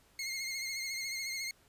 20% pulse tone with vibrato, 2138 Hz, C7, 37 cents sharp, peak -31 dBFS, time 0.19-1.51 s, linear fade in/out 2 ms, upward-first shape sine, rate 14 Hz, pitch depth 45 cents each way, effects pink hiss -66 dBFS RMS until 1.68 s + resampled to 32000 Hz

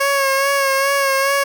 15% pulse tone with vibrato, 549 Hz, C#5, 17 cents flat, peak -8 dBFS, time 0-1.44 s, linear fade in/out 10 ms, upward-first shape sine, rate 2.4 Hz, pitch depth 33 cents each way, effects none

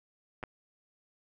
clicks, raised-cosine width 0.5 ms, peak -27 / -22 dBFS, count 2, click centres 0.429 / 0.437 s, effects none

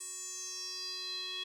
square tone with band-pass filter sweep, 370 Hz, F#4, in tune, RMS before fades -41 dBFS, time 0-1.44 s, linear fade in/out 10 ms, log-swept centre 8200 to 3400 Hz, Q 7, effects none

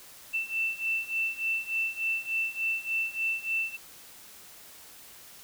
sine beating tone pair, 2668 / 2671.4 Hz, E7 / E7, +20 / +22 cents, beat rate 3.4 Hz, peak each -32 / -30 dBFS, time 0.33-3.77 s, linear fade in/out 20 ms, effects white hiss -50 dBFS RMS until 5.43 s

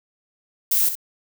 violet noise with echo, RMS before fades -19 dBFS, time 0.71-0.89 s, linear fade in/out 5 ms, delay 64 ms, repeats 1, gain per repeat -9 dB, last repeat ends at 0.954 s, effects none

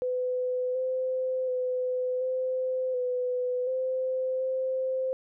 sine tone with pitch steps, 503 / 515 / 505 / 514 / 499 / 517 / 521 Hz, B4 / C5 / B4 / C5 / B4 / C5 / C5, +32 / -28 / +39 / -31 / +18 / -21 / -7 cents, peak -26 dBFS, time 0.02-5.13 s, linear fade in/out 0 ms, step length 730 ms, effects none

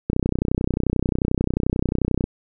click train, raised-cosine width 3 ms, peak -7 dBFS, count 68, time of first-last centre 0.1-2.241 s, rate 31.3 Hz, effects none

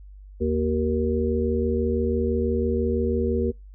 harmonic tone with a mistuned harmonic, 78 Hz, D#2, 5 cents sharp, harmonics 1 / 3 / 5 / 6, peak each -26 / -26 / -26 / -26 dBFS, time 0.4-3.52 s, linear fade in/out 20 ms, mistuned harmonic 5, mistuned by -36 cents, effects noise-tail reverb RT60 0.2 s tail -26 dB re dry + added 49 Hz sine -41 dBFS peak until 3.74 s

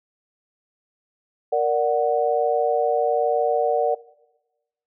sine chord, Bb augmented, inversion none, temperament equal, 466.2 / 587.3 / 740 Hz, Bb4 / D5 / F#5, 0 / 0 / 0 cents, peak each -22 dBFS, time 1.52-3.95 s, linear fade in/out 10 ms, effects noise-tail reverb RT60 1.0 s tail -20 dB re dry

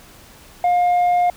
sine tone with tanh clipping, 710 Hz, F5, 28 cents sharp, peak -14 dBFS, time 0.64-1.3 s, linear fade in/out 2 ms, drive 3 dB, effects pink hiss -45 dBFS RMS until 1.36 s

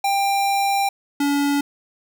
square tone pair in turn, 793 / 284.8 Hz, G5 / C#4, +20 / +47 cents, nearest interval octave + tritone, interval 1773 cents, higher first, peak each -18 dBFS, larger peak neither, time 0.04-0.89 / 1.2-1.61 s, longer first, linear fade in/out 5 ms, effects none

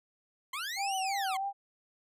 20% pulse linear two-way sweep, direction up then down, 1004 to 3034 to 1004 Hz, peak -30 dBFS, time 0.53-1.37 s, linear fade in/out 5 ms, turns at 0.96 s
sine tone with vibrato, 777 Hz, G5, 16 cents flat, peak -31 dBFS, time 0.76-1.53 s, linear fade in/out 50 ms, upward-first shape sine, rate 3.1 Hz, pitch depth 43 cents each way
effects resampled to 32000 Hz

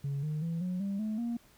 sine tone with pitch steps, 140 / 152.67 / 166.49 / 181.56 / 197.99 / 215.9 / 235.5 Hz, C#3 / D#3 / E3 / F#3 / G3 / A3 / A#3, +18 / -33 / +18 / -32 / +18 / -33 / +18 cents, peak -29 dBFS, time 0.04-1.37 s, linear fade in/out 5 ms, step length 190 ms, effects tanh soft clip ceiling -29 dBFS + pink hiss -62 dBFS RMS until 1.57 s

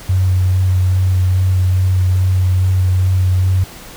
sine tone with vibrato, 92.6 Hz, F#2, 2 cents sharp, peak -10 dBFS, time 0.09-3.64 s, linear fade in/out 5 ms, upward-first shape sine, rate 2.4 Hz, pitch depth 14 cents each way, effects pink hiss -35 dBFS RMS until 3.96 s

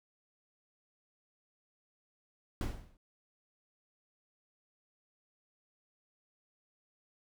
brown noise with exponential decay, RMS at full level -29 dBFS, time 2.61-2.97 s, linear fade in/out 1 ms, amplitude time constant 78 ms, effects none

